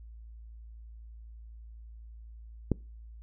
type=click; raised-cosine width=3 ms; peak=-12 dBFS; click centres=2.717 s; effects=noise-tail reverb RT60 0.3 s tail -24 dB re dry + added 56 Hz sine -45 dBFS peak until 3.22 s